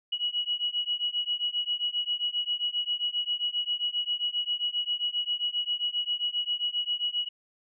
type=beating tone pair; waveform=sine; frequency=2915 / 2922.5 Hz; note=F#7 / F#7; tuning=-26 / -22 cents; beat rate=7.5 Hz; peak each=-30 dBFS; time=0.12-7.29 s; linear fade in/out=10 ms; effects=none